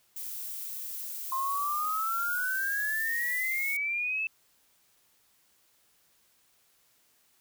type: noise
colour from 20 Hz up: violet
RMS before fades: -38 dBFS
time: 0.16-3.77 s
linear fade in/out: 5 ms
type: exponential sweep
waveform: sine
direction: up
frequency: 1046.5 to 2642 Hz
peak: -28 dBFS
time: 1.32-4.27 s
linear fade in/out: 2 ms
effects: white hiss -67 dBFS RMS until 7.4 s